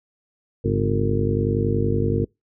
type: harmonic tone with a mistuned harmonic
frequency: 50.6 Hz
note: G#1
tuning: 44 cents flat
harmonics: 1 / 2 / 3 / 4 / 5 / 6 / 7 / 8 / 9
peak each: -30 / -23 / -26 / -30 / -27 / -34 / -27 / -34 / -25 dBFS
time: 0.64-2.25 s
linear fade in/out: 10 ms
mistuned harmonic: 3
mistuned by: -130 cents
effects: noise-tail reverb RT60 0.2 s tail -26 dB re dry